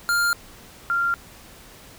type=tone pair in turn; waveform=square / sine; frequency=1400 / 1387.1 Hz; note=F6 / F6; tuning=+4 / -12 cents; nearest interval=unison; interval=16 cents; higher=first; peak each=-19 dBFS; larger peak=neither; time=0.09-0.33 / 0.9-1.14 s; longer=neither; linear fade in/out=0 ms; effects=pink hiss -46 dBFS RMS until 1.98 s